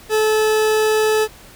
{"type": "tone", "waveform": "40% pulse", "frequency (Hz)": 433, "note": "A4", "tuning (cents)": -28, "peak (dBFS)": -13, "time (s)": [0.09, 1.28], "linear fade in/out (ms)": 50, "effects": ["pink hiss -43 dBFS RMS until 1.55 s"]}